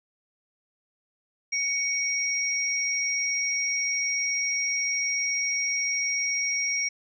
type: tone pair together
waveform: sine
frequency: 2237 / 5622 Hz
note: C#7 / F8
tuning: +15 / +11 cents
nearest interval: octave + major third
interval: 1596 cents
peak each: -27 dBFS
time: 1.52-6.89 s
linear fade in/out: 10 ms
effects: none